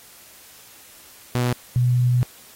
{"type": "tone pair in turn", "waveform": ["sawtooth", "sine"], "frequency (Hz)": [122.7, 123.7], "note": ["B2", "B2"], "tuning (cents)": [-11, 3], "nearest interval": "unison", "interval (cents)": 14, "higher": "second", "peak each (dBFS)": -15, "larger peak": "neither", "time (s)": [[1.35, 1.53], [1.76, 2.23]], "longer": "second", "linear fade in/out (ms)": 0, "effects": ["white hiss -47 dBFS RMS until 2.55 s", "AAC 48 kbps"]}